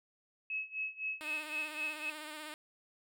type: tone with tremolo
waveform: sine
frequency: 2576 Hz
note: E7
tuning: 41 cents flat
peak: -33 dBFS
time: 0.5-2.1 s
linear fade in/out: 2 ms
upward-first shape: sine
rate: 3.9 Hz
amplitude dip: 90%
type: tone with vibrato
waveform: 5% pulse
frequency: 305.4 Hz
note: D#4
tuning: 32 cents flat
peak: -32 dBFS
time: 1.21-2.54 s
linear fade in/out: 0 ms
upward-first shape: sine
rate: 16 Hz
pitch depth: 39 cents each way
effects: none